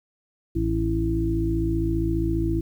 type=harmonic tone with a mistuned harmonic; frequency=55 Hz; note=A1; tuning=in tune; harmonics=1 / 2 / 3 / 5 / 6; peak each=-26 / -28 / -32 / -34 / -24 dBFS; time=0.55-2.61 s; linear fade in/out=10 ms; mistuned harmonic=1; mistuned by=+19 cents; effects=9-bit